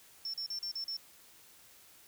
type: tone bursts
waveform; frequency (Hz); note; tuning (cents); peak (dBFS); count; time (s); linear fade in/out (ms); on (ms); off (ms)
sine; 5400; E8; +41; -34; 6; 0.25-0.967; 2; 87; 39
effects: tanh soft clip ceiling -32 dBFS + white hiss -59 dBFS RMS until 2.07 s